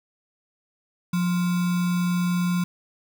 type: tone with sample-and-hold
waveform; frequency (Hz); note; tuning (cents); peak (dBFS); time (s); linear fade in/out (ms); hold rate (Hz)
sine; 177.4; F3; +27; -20; 1.13-2.64; 5; 1225
effects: none